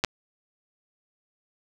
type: clicks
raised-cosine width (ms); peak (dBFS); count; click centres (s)
0.2; -6; 2; 0.039 / 0.047
effects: none